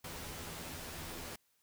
pink noise with comb filter, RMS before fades -45 dBFS, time 0.04-1.36 s, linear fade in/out 5 ms, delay 12 ms, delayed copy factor +0.7, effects white hiss -75 dBFS RMS until 1.62 s

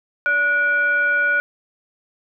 sine tone with frequency modulation, 1459 Hz, F#6, 25 cents flat, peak -15 dBFS, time 0.26-1.4 s, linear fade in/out 0 ms, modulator 882 Hz, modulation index 0.41, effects none

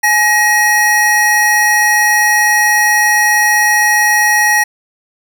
square tone pair together, 843 / 1892.5 Hz, G#5 / A#6, +26 / +26 cents, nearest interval octave + major second, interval 1400 cents, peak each -15 / -10 dBFS, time 0.03-4.64 s, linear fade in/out 10 ms, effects none

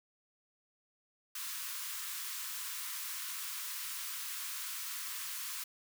white high-pass noise, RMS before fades -41 dBFS, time 1.35-5.64 s, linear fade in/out 5 ms, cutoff 970 Hz, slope 96 dB/octave, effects none

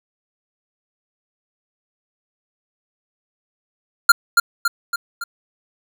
square tone with echo, 1396.9 Hz, F6, in tune, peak -5 dBFS, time 4.09-4.12 s, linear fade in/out 5 ms, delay 280 ms, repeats 4, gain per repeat -5 dB, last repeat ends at 5.24 s, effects none

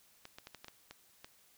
clicks, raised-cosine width 0.2 ms, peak -30 dBFS, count 8, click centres 0.254 / 0.385 / 0.471 / 0.547 / 0.645 / 0.683 / 0.91 / 1.245 s, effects white hiss -66 dBFS RMS until 1.57 s

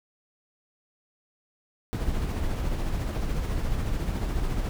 brown noise with tremolo, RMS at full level -26 dBFS, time 1.93-4.69 s, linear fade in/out 0 ms, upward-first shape sine, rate 14 Hz, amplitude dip 35%, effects none

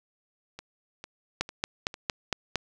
two click trains, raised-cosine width 0.2 ms, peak -9 / -23 dBFS, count 6 / 4, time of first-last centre 1.41-2.557 / 0.59-1.941 s, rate 4.36 / 2.22 Hz, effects none

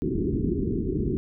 white low-pass noise, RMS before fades -26 dBFS, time 0.02-1.17 s, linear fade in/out 0 ms, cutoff 410 Hz, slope 96 dB/octave, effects none

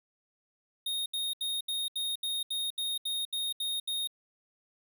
square tone bursts, 3710 Hz, A#7, 9 cents flat, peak -31 dBFS, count 12, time 0.86-4.074 s, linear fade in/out 5 ms, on 200 ms, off 74 ms, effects none

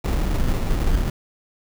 brown noise with sample-and-hold, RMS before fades -20 dBFS, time 0.04-1.1 s, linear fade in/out 5 ms, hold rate 1575 Hz, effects none

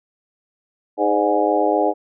harmonic tone with a mistuned harmonic, 103.83 Hz, G#2, in tune, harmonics 3 / 4 / 5 / 6 / 7 / 8, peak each -22 / -22 / -22 / -22 / -22 / -22 dBFS, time 0.97-1.94 s, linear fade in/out 50 ms, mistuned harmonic 6, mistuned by -45 cents, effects none

